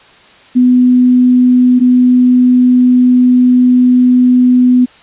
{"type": "tone pair in turn", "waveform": "sine", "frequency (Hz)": [249.7, 249.7], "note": ["B3", "B3"], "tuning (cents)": [19, 19], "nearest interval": "unison", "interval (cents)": 0, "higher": "neither", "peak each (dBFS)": -4, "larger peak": "neither", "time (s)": [[0.55, 1.8], [1.8, 4.86]], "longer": "second", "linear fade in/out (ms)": 20, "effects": ["white hiss -41 dBFS RMS until 5.02 s", "resampled to 8000 Hz"]}